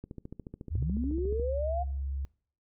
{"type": "click train", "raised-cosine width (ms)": 3, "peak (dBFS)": -28, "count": 20, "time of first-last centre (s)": [0.04, 1.397], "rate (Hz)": 14}
{"type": "linear sweep", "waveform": "sine", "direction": "up", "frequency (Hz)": [62, 723], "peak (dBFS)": -30, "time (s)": [0.7, 1.84], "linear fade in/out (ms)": 20}
{"type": "tone with vibrato", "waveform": "sine", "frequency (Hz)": 68.4, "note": "C#2", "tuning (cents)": -23, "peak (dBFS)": -31, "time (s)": [0.75, 2.25], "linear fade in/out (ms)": 0, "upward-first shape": "triangle", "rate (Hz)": 16, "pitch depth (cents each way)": 11}
{"effects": ["noise-tail reverb RT60 0.5 s tail -23 dB re dry"]}